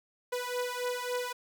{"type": "beating tone pair", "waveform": "sawtooth", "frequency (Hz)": [491.9, 495.5], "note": ["B4", "B4"], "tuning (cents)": [-7, 6], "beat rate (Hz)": 3.6, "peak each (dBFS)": [-31, -31], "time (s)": [0.32, 1.33], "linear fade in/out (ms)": 10, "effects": []}